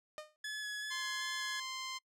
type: tone with exponential decay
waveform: sawtooth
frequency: 611 Hz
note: D#5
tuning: 32 cents flat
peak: -36 dBFS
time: 0.18-0.36 s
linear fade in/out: 0 ms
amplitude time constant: 39 ms
type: tone with vibrato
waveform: sawtooth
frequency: 1700 Hz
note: G#6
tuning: 40 cents sharp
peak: -35 dBFS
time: 0.44-1.6 s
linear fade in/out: 5 ms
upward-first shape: square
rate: 2.6 Hz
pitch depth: 11 cents each way
type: tone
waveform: 10% pulse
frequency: 1045 Hz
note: C6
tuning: 2 cents flat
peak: -31 dBFS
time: 0.9-1.99 s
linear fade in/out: 20 ms
effects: noise-tail reverb RT60 0.1 s tail -25 dB re dry + low-pass 9000 Hz 12 dB/octave